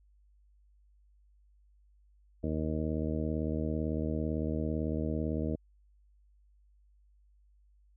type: harmonic tone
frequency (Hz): 77.9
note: D#2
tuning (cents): +3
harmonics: 1 / 2 / 3 / 4 / 5 / 6 / 7 / 8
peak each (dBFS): -35 / -37 / -36 / -37 / -46 / -40 / -45 / -43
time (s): 2.43-5.56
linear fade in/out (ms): 10
effects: added 50 Hz sine -61 dBFS peak until 7.96 s